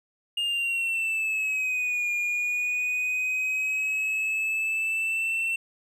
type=exponential two-way sweep; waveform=triangle; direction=down then up; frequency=2836 to 2421 to 2699 Hz; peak=-23 dBFS; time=0.37-5.56 s; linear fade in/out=5 ms; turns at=2.12 s; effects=none